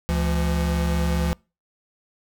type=tone pair together; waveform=square; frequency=71.4 / 169.82 Hz; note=D2 / F3; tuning=-48 / -48 cents; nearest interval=octave + minor third; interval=1500 cents; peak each=-23 / -25 dBFS; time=0.09-1.33 s; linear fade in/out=0 ms; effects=noise-tail reverb RT60 0.3 s tail -26 dB re dry